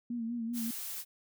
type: tone with vibrato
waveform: sine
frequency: 233.1 Hz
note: A#3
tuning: in tune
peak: -33 dBFS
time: 0.1-0.71 s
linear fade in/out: 5 ms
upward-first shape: sine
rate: 5.1 Hz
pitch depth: 58 cents each way
type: noise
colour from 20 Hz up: blue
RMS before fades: -40 dBFS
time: 0.53-1.05 s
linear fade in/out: 50 ms
effects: none